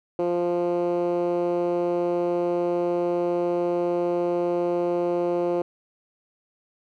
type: tone with band-pass filter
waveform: 10% pulse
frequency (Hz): 174.61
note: F3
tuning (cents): 0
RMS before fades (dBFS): -24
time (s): 0.19-5.62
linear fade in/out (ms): 2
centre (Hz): 420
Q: 3.1
effects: none